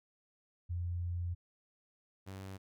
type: tone pair in turn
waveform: sine / sawtooth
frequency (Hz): 87.31 / 96.16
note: F2 / G2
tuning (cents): 0 / -33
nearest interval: major second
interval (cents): 167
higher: second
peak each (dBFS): -34 / -40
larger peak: first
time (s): 0.69-1.35 / 2.26-2.58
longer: first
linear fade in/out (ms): 20
effects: none